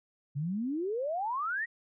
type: exponential sweep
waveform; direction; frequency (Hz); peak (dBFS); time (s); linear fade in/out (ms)
sine; up; 134.6 to 1943; -30; 0.35-1.66; 20
effects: none

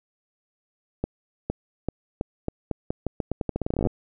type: accelerating click train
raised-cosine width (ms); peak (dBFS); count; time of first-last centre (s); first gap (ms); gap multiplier
2; -12; 25; 1.04-3.871; 460; 0.84
effects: none

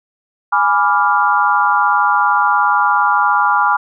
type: chord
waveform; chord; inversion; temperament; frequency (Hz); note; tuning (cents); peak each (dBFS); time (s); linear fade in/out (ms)
sine; G# diminished seventh; none; equal; 830.6 / 987.8 / 1174.7 / 1396.9; G#5 / B5 / D6 / F6; 0 / 0 / 0 / 0; -16; 0.52-3.77; 10
effects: none

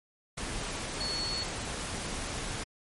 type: tone in noise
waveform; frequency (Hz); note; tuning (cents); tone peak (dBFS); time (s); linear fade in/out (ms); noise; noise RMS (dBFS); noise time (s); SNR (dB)
sine; 4385; C#8; -20; -32; 1-1.44; 10; pink; -36; 0.37-2.64; +1
effects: MP3 48 kbps

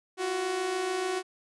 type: tone pair together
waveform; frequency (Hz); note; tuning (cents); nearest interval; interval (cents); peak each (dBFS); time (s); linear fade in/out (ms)
sawtooth; 345.3 / 372.2; F4 / F#4; -20 / +10; minor second; 130; -33 / -25; 0.17-1.23; 50
effects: resampled to 24000 Hz

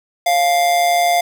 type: tone with amplitude modulation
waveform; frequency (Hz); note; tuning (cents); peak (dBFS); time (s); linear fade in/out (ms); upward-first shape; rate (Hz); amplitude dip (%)
square; 698.5; F5; 0; -11; 0.26-1.21; 5; sine; 152; 45
effects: 7-bit

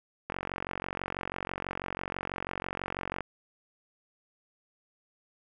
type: click train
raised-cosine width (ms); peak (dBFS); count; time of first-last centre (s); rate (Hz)
0.5; -18; 135; 0.3-3.207; 46.1
effects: none

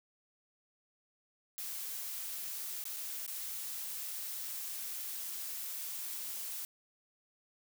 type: noise with dropouts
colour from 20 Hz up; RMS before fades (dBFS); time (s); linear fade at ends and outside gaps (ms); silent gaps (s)
blue; -41; 1.58-6.65; 0; 2.84-2.854 / 2.964-2.968 / 3.264-3.278
effects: none

